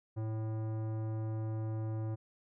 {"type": "tone with tanh clipping", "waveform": "sine", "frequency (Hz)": 110, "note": "A2", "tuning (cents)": 0, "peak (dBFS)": -36, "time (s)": [0.16, 2.16], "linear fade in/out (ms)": 20, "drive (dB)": 16, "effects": []}